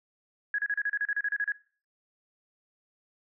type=tone bursts; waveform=sine; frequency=1667 Hz; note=G#6; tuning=6 cents sharp; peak=-25 dBFS; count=13; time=0.54-1.52 s; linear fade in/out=2 ms; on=44 ms; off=34 ms; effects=noise-tail reverb RT60 0.4 s tail -19 dB re dry